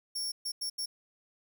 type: tone bursts at uneven times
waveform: sawtooth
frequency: 5480 Hz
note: F8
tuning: 34 cents flat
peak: -30 dBFS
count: 4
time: 0.15-0.32 / 0.45-0.52 / 0.61-0.7 / 0.78-0.86 s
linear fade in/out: 10 ms
effects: 10-bit